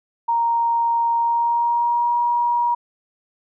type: tone with pitch glide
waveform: sine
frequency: 932.3 to 954.6 Hz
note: A#5 to A#5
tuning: 0 to +41 cents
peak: -16 dBFS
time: 0.28-2.75 s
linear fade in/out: 10 ms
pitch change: +41 cents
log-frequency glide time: 1.17-2.16 s
effects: none